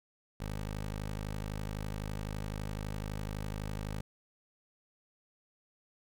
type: tone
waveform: 15% pulse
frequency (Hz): 51.91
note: G#1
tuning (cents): 0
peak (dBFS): -30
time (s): 0.4-4.01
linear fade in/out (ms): 5
effects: none